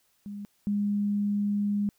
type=tone pair in turn; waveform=sine; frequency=203.6 / 204.5 Hz; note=G#3 / G#3; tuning=-34 / -26 cents; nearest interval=unison; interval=8 cents; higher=second; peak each=-35 / -24 dBFS; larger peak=second; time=0.26-0.45 / 0.67-1.89 s; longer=second; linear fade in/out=0 ms; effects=white hiss -69 dBFS RMS until 1.98 s